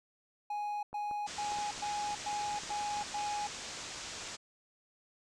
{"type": "tone bursts", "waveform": "triangle", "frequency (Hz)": 830.6, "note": "G#5", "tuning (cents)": 0, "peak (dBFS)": -32, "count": 7, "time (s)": [0.5, 3.47], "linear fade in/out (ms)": 5, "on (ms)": 330, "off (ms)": 110}
{"type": "clicks", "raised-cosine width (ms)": 1, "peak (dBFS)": -34, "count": 12, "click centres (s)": [0.93, 1.112, 1.52, 1.587, 1.778, 2.106, 2.33, 2.544, 2.635, 2.695, 2.969, 3.01]}
{"type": "low-pass noise", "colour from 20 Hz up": "white", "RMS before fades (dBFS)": -44, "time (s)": [1.26, 4.37], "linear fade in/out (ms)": 20, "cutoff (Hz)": 7700, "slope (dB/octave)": 48}
{"effects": []}